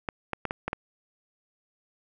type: clicks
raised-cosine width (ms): 0.5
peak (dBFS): -14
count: 6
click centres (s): 0.088 / 0.333 / 0.453 / 0.509 / 0.68 / 0.731
effects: none